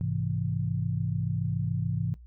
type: chord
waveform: sine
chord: Ab augmented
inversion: none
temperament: equal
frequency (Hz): 103.83 / 130.81 / 164.81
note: Ab2 / C3 / E3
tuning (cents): 0 / 0 / 0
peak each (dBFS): -31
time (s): 0.01-2.14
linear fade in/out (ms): 0
effects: noise-tail reverb RT60 0.1 s tail -17 dB re dry + added 60 Hz sine -46 dBFS peak until 2.26 s